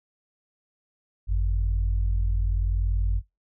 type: tone pair together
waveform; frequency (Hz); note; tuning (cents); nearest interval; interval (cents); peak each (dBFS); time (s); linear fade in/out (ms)
sine; 49.47 / 90.2; G1 / F#2; +17 / -44; minor seventh; 1039; -20 / -28; 1.27-3.22; 50
effects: noise-tail reverb RT60 0.2 s tail -23 dB re dry + tanh soft clip ceiling -15 dBFS